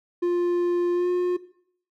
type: tone with pitch glide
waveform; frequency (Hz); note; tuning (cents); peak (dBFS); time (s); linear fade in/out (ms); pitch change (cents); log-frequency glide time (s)
triangle; 350.7 to 357.7; F4 to F4; +7 to +41; -18; 0.22-1.37; 10; +34; 0.93-1.09
effects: noise-tail reverb RT60 0.6 s tail -17 dB re dry